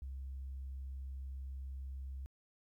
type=tone; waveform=sine; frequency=66.7 Hz; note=C2; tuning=34 cents sharp; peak=-40 dBFS; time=0.02-2.26 s; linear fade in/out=0 ms; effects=tanh soft clip ceiling -38 dBFS + 13-bit